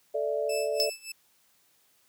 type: chord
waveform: sine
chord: A suspended fourth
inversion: none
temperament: just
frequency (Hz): 440 / 586.7 / 660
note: A4 / D5 / E5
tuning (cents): 0 / -2 / +2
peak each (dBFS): -31 / -29 / -34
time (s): 0.14-0.9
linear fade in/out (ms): 10
type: tone with tremolo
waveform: 15% pulse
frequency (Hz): 2630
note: E7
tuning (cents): -5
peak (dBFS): -26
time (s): 0.49-1.12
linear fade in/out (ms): 5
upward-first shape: sine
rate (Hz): 3.4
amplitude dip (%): 90
type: tone with exponential decay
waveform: 45% pulse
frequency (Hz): 5250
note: E8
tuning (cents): -8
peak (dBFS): -21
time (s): 0.8-0.98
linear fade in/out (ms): 0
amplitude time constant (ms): 38
effects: white hiss -66 dBFS RMS until 2.08 s + high-pass 80 Hz 12 dB/octave

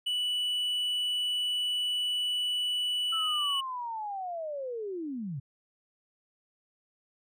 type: tone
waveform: triangle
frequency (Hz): 2960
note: F#7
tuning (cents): 0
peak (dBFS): -26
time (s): 0.06-3.61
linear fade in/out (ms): 10
type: linear sweep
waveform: sine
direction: down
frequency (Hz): 1335 to 123.47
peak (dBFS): -33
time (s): 3.12-5.4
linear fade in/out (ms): 10
effects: none

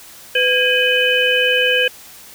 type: harmonic tone with a mistuned harmonic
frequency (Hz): 502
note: B4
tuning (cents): +28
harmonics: 1 / 3 / 5 / 6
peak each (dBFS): -18 / -18 / -18 / -18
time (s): 0.35-1.88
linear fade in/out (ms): 5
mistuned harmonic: 3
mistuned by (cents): +140
effects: white hiss -40 dBFS RMS until 2.34 s

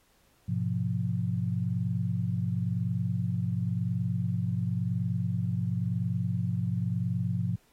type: chord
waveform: sine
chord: F diminished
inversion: first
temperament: just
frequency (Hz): 104.77 / 125.72 / 174.61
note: Ab2 / Cb3 / F3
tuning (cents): +16 / +31 / 0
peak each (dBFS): -31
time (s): 0.48-7.56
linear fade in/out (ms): 10
effects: pink hiss -66 dBFS RMS until 7.72 s + AAC 48 kbps

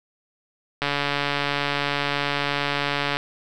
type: click train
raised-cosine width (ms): 0.3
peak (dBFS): -7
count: 337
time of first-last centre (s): 0.82-3.17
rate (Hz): 143
effects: none

